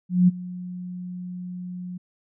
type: tone with ADSR envelope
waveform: sine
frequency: 180 Hz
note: F#3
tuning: 47 cents flat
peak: -11 dBFS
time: 0.09-1.98 s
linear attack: 190 ms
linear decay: 23 ms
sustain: -20 dB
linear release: 11 ms
effects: none